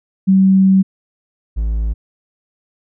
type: tone pair in turn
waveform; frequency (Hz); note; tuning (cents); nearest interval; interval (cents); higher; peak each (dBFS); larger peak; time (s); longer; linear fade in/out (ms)
sine / triangle; 191.2 / 54.69; G3 / A1; -43 / -10; octave + minor seventh; 2167; first; -7 / -13; first; 0.27-0.83 / 1.56-1.94; first; 20
effects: none